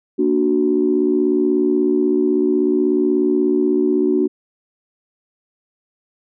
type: chord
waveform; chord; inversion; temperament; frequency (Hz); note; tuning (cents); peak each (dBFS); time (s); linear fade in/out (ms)
sine; Bb augmented; none; equal; 233.1 / 293.7 / 370; Bb3 / D4 / F#4; 0 / 0 / 0; -21 / -17 / -16; 0.18-4.28; 20
effects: tanh soft clip ceiling -4 dBFS